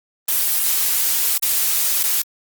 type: noise with dropouts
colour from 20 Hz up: blue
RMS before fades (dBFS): -18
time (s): 0.28-2.22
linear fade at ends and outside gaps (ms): 5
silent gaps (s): 1.38-1.423 / 2.032-2.036
effects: Opus 24 kbps